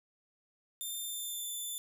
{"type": "tone with pitch glide", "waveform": "5% pulse", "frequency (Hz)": [3586, 3528], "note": ["A7", "A7"], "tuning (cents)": [32, 4], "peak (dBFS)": -30, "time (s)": [0.81, 1.78], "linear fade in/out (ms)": 0, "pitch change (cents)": -28, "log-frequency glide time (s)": [1.04, 1.53], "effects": []}